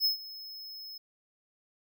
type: tone with ADSR envelope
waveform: square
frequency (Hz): 5180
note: E8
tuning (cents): -31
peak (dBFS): -23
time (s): 0-0.98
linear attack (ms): 48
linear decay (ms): 120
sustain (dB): -19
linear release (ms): 7
effects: none